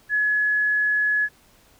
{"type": "tone", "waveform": "sine", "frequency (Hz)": 1696, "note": "G#6", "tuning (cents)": 36, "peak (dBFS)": -18, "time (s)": [0.09, 1.29], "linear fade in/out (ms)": 50, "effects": ["pink hiss -56 dBFS RMS until 1.79 s"]}